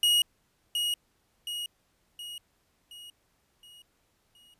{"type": "tone with echo", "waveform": "45% pulse", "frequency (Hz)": 2886, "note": "F#7", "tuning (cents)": -44, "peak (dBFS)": -20, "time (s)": [0.03, 0.22], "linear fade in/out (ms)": 2, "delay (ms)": 720, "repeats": 6, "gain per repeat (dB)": -6, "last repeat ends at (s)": 4.54, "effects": ["pink hiss -71 dBFS RMS until 4.59 s", "resampled to 32000 Hz"]}